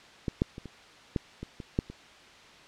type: clicks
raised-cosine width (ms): 3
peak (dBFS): -16 / -11 / -27 / -28 / -14 / -24 / -26 / -12 / -28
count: 9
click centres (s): 0.282 / 0.419 / 0.581 / 0.657 / 1.162 / 1.43 / 1.602 / 1.789 / 1.9
effects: white hiss -52 dBFS RMS until 2.67 s + low-pass 4000 Hz 12 dB/octave